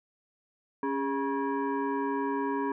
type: tone with frequency modulation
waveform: sine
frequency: 277.5 Hz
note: C#4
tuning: 2 cents sharp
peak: -27 dBFS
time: 0.83-2.72 s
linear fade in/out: 2 ms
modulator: 686 Hz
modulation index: 1.3
effects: none